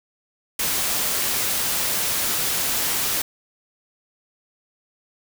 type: noise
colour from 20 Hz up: white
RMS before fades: -23 dBFS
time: 0.59-3.22 s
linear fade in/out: 5 ms
effects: none